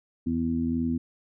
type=harmonic tone; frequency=82.6 Hz; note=E2; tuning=4 cents sharp; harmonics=1 / 2 / 3 / 4; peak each=-34 / -34 / -25 / -36 dBFS; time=0.26-0.98 s; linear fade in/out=10 ms; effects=none